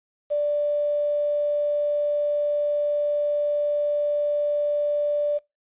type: tone with quantisation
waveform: sine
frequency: 587.3 Hz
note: D5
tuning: in tune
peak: -20 dBFS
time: 0.3-5.39 s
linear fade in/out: 20 ms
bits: 8
effects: noise-tail reverb RT60 0.2 s tail -22 dB re dry + resampled to 8000 Hz